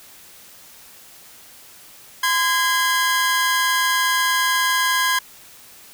sawtooth tone pair together, 1026 / 1637.6 Hz, C6 / G#6, -34 / -25 cents, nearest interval minor sixth, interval 809 cents, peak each -16 dBFS, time 2.23-5.19 s, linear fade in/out 5 ms, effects white hiss -45 dBFS RMS until 5.93 s

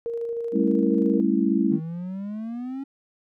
sine tone with tremolo, 466.2 Hz, A#4, in tune, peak -25 dBFS, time 0.06-1.2 s, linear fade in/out 0 ms, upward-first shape square, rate 13 Hz, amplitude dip 25%
sine chord, A dominant seventh, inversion third, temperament just, 198 / 220 / 275 / 330 Hz, G3 / A3 / C#4 / E4, +18 / 0 / -14 / +2 cents, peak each -24 dBFS, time 0.52-1.8 s, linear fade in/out 50 ms
triangle exponential sweep, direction up, 151.1 to 277.2 Hz, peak -27 dBFS, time 1.71-2.84 s, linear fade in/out 10 ms
effects none

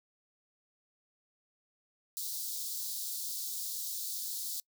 white high-pass noise, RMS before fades -38 dBFS, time 2.17-4.6 s, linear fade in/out 0 ms, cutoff 3800 Hz, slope 48 dB/octave, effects noise-tail reverb RT60 0.1 s tail -26 dB re dry

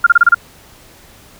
sine tone bursts, 1400 Hz, F6, 4 cents sharp, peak -3 dBFS, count 6, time 0.04-0.346 s, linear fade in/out 5 ms, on 26 ms, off 30 ms, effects pink hiss -43 dBFS RMS until 1.39 s

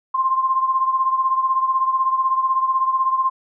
sine beating tone pair, 1050 / 1066 Hz, C6 / C6, +6 / +32 cents, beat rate 16 Hz, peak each -17 / -23 dBFS, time 0.14-3.3 s, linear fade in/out 10 ms, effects none

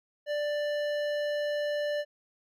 sine tone with hard clipping, 589 Hz, D5, 5 cents sharp, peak -30 dBFS, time 0.26-2.05 s, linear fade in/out 50 ms, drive 13 dB, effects none

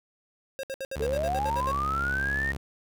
square tone bursts, 537 Hz, C5, 45 cents sharp, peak -32 dBFS, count 11, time 0.59-1.713 s, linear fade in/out 0 ms, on 43 ms, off 65 ms
sawtooth tone with pitch glide, 71.2 to 68.54 Hz, C#2 to C#2, +47 to -19 cents, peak -28 dBFS, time 0.96-2.57 s, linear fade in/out 5 ms, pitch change -66 cents, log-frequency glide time 1.52-1.62 s
sine linear sweep, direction up, 423 to 1864.7 Hz, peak -26 dBFS, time 1-2.52 s, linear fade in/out 5 ms
effects none

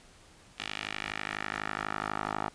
10% pulse tone with band-pass filter sweep, 52.1 Hz, G#1, 6 cents sharp, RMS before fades -36 dBFS, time 0.58-2.49 s, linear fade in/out 10 ms, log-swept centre 3000 to 1000 Hz, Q 1.8, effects pink hiss -57 dBFS RMS until 2.54 s + resampled to 22050 Hz

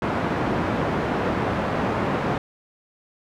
pink band-pass noise, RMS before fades -24 dBFS, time 0.02-2.38 s, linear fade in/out 2 ms, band 120 to 1400 Hz, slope 12 dB/octave, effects none

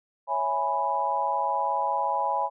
sine chord, C# minor seventh, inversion none, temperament equal, 554.4 / 659.3 / 830.6 / 987.8 Hz, C#5 / E5 / G#5 / B5, 0 / 0 / 0 / 0 cents, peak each -33 / -33 / -27 / -27 dBFS, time 0.27-2.5 s, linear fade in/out 50 ms, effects none

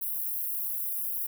white high-pass noise, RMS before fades -32 dBFS, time 0.01-1.27 s, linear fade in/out 10 ms, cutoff 11000 Hz, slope 48 dB/octave, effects none

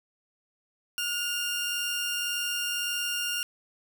sawtooth tone pair together, 1437.9 / 2794 Hz, F#6 / F7, -50 / 0 cents, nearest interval octave, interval 1150 cents, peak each -31 / -26 dBFS, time 0.98-3.43 s, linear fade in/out 0 ms, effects none

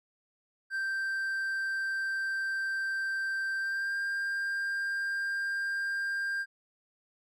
triangle tone with pitch glide, 1568 to 1595.4 Hz, G6 to G6, 0 to +30 cents, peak -28 dBFS, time 0.7-6.46 s, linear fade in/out 50 ms, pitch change +30 cents, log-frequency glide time 3.58-3.96 s, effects none

